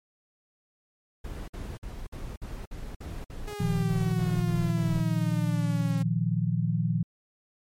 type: noise bursts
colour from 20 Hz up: brown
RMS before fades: -37 dBFS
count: 13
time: 1.24-5.008 s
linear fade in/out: 5 ms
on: 240 ms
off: 54 ms
type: exponential sweep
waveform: sawtooth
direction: down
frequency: 418.5 to 269.9 Hz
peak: -32 dBFS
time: 3.47-6.03 s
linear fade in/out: 10 ms
type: chord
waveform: sine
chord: Bb suspended fourth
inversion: none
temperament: equal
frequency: 116.54 / 155.56 / 174.61 Hz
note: Bb2 / Eb3 / F3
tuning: 0 / 0 / 0 cents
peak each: -28 dBFS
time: 3.6-7.03 s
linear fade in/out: 5 ms
effects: MP3 64 kbps